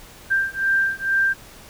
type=beating tone pair; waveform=sine; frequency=1579 / 1581.2 Hz; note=G6 / G6; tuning=+12 / +15 cents; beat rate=2.2 Hz; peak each=-21 dBFS; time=0.3-1.34 s; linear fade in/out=20 ms; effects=pink hiss -44 dBFS RMS until 1.69 s